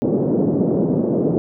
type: band-pass noise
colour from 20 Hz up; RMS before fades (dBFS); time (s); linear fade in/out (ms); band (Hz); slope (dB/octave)
pink; -18; 0.02-1.38; 0; 160 to 490; 24
effects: none